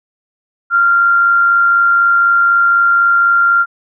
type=tone with amplitude modulation; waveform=sine; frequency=1387 Hz; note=F6; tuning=12 cents flat; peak=-6 dBFS; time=0.7-3.66 s; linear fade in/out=50 ms; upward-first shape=sine; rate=104 Hz; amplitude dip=30%; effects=none